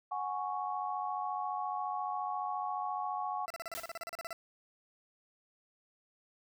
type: chord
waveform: sine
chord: F# suspended second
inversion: none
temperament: equal with one note detuned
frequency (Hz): 736.2 / 830.6 / 1108.7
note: F#5 / G#5 / C#6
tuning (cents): -9 / 0 / 0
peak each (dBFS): -38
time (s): 0.11-3.46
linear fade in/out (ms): 10
type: tone bursts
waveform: 20% pulse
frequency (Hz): 670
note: E5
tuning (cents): +28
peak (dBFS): -34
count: 15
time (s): 3.48-4.329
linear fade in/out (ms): 0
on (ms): 23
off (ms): 36
type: noise with exponential decay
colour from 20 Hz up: white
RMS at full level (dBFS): -39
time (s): 3.75-3.99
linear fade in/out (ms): 0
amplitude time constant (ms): 52
effects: none